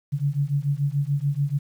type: beating tone pair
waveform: sine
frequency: 138.9 / 145.8 Hz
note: C#3 / D3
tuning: +4 / -12 cents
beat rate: 6.9 Hz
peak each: -24 dBFS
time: 0.12-1.59 s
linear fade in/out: 20 ms
effects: 9-bit